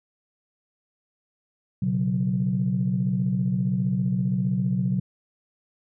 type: chord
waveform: sine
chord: B suspended second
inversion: none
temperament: equal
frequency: 123.47 / 138.59 / 185 Hz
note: B2 / C#3 / F#3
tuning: 0 / 0 / 0 cents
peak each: -26 / -27 / -23 dBFS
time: 1.82-5 s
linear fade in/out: 5 ms
effects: tanh soft clip ceiling -13 dBFS